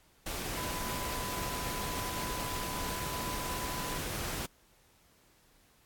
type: tone in noise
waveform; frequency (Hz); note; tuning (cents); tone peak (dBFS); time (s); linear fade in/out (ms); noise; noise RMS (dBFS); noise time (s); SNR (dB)
sine; 1000; B5; +21; -40; 0.57-3.98; 5; pink; -37; 0.26-4.46; -6
effects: pink hiss -65 dBFS RMS until 5.85 s + AAC 64 kbps